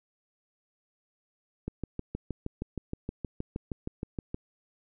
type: click train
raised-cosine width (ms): 3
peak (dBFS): -20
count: 18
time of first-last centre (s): 1.68-4.345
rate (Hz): 6.38
effects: none